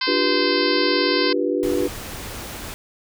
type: harmonic tone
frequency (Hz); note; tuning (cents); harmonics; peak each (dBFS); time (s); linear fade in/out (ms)
517; C5; -21; 2 / 3 / 4 / 5 / 6 / 7 / 8 / 9 / 10; -28 / -29 / -28 / -31 / -30 / -34 / -29 / -26 / -30; 0.01-1.33; 5
type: chord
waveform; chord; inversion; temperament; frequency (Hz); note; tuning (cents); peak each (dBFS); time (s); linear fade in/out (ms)
sine; G dominant seventh; second; just; 294 / 352.8 / 392 / 490; D4 / F4 / G4 / B4; +2 / +18 / 0 / -14; -24; 0.07-1.88; 10
type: noise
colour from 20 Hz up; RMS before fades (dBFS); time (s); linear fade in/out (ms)
pink; -33; 1.63-2.74; 0
effects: none